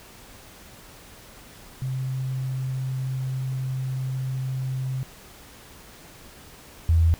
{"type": "tone pair in turn", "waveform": "sine", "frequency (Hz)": [130.81, 82.41], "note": ["C3", "E2"], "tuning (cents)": [0, 0], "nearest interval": "minor sixth", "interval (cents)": 800, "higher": "first", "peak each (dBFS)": [-25, -15], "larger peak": "second", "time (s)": [[1.82, 5.03], [6.89, 7.14]], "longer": "first", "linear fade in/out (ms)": 0, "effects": ["pink hiss -47 dBFS RMS until 7.19 s"]}